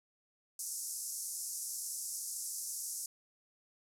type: band-pass noise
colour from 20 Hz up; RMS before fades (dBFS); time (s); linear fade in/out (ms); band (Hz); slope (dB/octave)
white; -41; 0.59-3.06; 2; 5400 to 12000; 48
effects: none